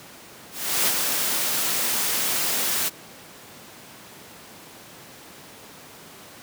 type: noise with ADSR envelope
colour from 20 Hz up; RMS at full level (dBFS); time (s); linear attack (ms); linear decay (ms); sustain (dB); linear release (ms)
white; -20; 0.51-2.9; 360; 44; -4; 24
effects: pink hiss -44 dBFS RMS until 6.42 s + high-pass 150 Hz 12 dB/octave